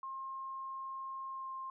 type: tone with pitch glide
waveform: sine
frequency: 1067 to 1058.4 Hz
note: C6 to C6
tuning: +34 to +20 cents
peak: -40 dBFS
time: 0.03-1.7 s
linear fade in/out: 2 ms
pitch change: -14 cents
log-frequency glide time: 1.29-1.5 s
effects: none